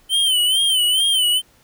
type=tone with vibrato; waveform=square; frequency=3073 Hz; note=G7; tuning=35 cents flat; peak=-15 dBFS; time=0.09-1.42 s; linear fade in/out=50 ms; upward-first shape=sine; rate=2.3 Hz; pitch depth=91 cents each way; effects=pink hiss -55 dBFS RMS until 1.63 s